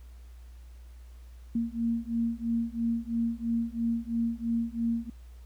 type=beating tone pair; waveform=sine; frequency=230 / 233 Hz; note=A#3 / A#3; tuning=-23 / -1 cents; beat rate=3 Hz; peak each=-30 / -30 dBFS; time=1.55-5.1 s; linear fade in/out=5 ms; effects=added 60 Hz sine -45 dBFS peak until 5.45 s + pink hiss -64 dBFS RMS until 5.45 s